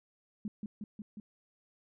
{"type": "tone with echo", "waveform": "sine", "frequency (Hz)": 209.5, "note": "G#3", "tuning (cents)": 15, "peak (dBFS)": -34, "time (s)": [0.45, 0.48], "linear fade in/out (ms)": 2, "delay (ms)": 180, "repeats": 4, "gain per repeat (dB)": -2, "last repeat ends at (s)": 1.2, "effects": []}